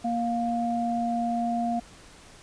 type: tone pair together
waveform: sine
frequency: 234.8 / 703.6 Hz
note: A#3 / F5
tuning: +13 / +13 cents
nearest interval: octave + perfect fifth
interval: 1900 cents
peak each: -27 dBFS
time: 0.04-1.8 s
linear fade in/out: 10 ms
effects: pink hiss -50 dBFS RMS until 2.42 s + resampled to 22050 Hz